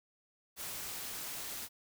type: noise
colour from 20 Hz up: white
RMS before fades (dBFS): -42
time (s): 0.56-1.69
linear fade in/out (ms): 50
effects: none